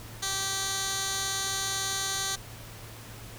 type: tone with band-pass filter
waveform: 15% pulse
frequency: 389.3 Hz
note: G4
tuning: 12 cents flat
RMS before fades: -31 dBFS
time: 0.22-2.36 s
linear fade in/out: 10 ms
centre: 6000 Hz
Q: 1.2
effects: added 111 Hz sine -46 dBFS peak until 3.38 s + pink hiss -46 dBFS RMS until 3.38 s